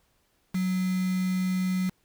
sine tone with quantisation, 185 Hz, F#3, in tune, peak -24 dBFS, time 0.54-1.9 s, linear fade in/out 10 ms, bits 6, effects pink hiss -69 dBFS RMS until 2.04 s

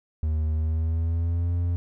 triangle tone with pitch glide, 77.78 to 86.8 Hz, D#2 to F2, 0 to -10 cents, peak -20 dBFS, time 0.23-1.76 s, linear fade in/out 0 ms, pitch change +190 cents, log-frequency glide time 0.51-1.53 s, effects none

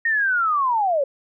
sine linear sweep, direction down, 1864.7 to 528 Hz, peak -17 dBFS, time 0.05-1.04 s, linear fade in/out 5 ms, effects none

